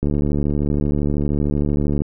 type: click train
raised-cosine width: 3 ms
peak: -8 dBFS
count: 146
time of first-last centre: 0.03-2.019 s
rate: 72.9 Hz
effects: none